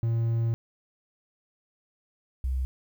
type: tone pair in turn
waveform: triangle / sine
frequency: 115 / 64.75 Hz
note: A#2 / C2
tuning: -23 / -17 cents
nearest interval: minor seventh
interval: 994 cents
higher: first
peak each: -21 / -25 dBFS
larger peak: first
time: 0.03-0.54 / 2.44-2.65 s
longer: first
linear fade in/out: 0 ms
effects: 10-bit